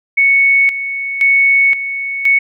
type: tone with tremolo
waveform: sine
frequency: 2216 Hz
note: C#7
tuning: 1 cent flat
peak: -7 dBFS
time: 0.17-2.39 s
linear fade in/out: 10 ms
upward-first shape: square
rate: 0.96 Hz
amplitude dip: 70%
effects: none